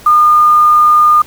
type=tone with quantisation; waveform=sine; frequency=1215 Hz; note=D#6; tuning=42 cents flat; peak=-4 dBFS; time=0.06-1.22 s; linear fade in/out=5 ms; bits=5; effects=pink hiss -37 dBFS RMS until 1.26 s